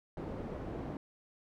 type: low-pass noise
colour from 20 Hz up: white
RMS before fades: -41 dBFS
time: 0.17-0.97 s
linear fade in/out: 2 ms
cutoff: 430 Hz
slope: 12 dB/octave
effects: none